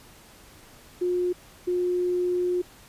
sine tone pair in turn, 357.8 / 357.8 Hz, F4 / F4, +42 / +42 cents, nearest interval unison, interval 0 cents, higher neither, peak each -22 / -22 dBFS, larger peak neither, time 1.01-1.33 / 1.67-2.62 s, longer second, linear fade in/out 10 ms, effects pink hiss -51 dBFS RMS until 2.88 s + resampled to 32000 Hz

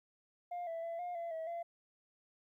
sine tone with pitch steps, 705 / 662 / 671 / 710 / 678 / 646 / 682 Hz, F5 / E5 / E5 / F5 / E5 / E5 / F5, +16 / +7 / +31 / +28 / +49 / -35 / -41 cents, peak -36 dBFS, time 0.51-1.63 s, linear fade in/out 10 ms, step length 160 ms, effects tanh soft clip ceiling -37 dBFS + 13-bit

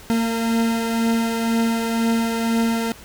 40% pulse beating tone pair, 228.3 / 230.3 Hz, A#3 / A#3, -36 / -21 cents, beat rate 2 Hz, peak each -18 / -26 dBFS, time 0.1-2.92 s, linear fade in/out 0 ms, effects pink hiss -43 dBFS RMS until 3.04 s

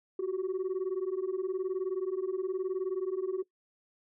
sine beating tone pair, 365.1 / 384.1 Hz, F#4 / G4, -23 / -35 cents, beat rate 19 Hz, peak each -31 / -31 dBFS, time 0.19-3.43 s, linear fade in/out 5 ms, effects noise-tail reverb RT60 0.1 s tail -19 dB re dry + tanh soft clip ceiling -27 dBFS

